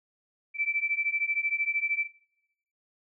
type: beating tone pair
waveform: sine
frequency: 2319 / 2332 Hz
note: D7 / D7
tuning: -22 / -13 cents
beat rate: 13 Hz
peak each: -29 dBFS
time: 0.54-2.08 s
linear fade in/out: 50 ms
effects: noise-tail reverb RT60 0.9 s tail -24 dB re dry